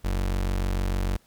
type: tone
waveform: 35% pulse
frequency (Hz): 46.66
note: F#1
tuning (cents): +15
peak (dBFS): -22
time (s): 0.04-1.17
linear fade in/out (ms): 10
effects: pink hiss -61 dBFS RMS until 1.26 s